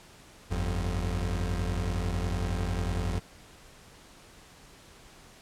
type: tone pair together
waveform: 30% pulse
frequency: 49.36 / 87.8 Hz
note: G1 / F2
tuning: +13 / +10 cents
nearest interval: minor seventh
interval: 997 cents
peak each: -28 dBFS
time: 0.5-3.2 s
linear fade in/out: 20 ms
effects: pink hiss -53 dBFS RMS until 5.41 s + low-pass 10000 Hz 12 dB/octave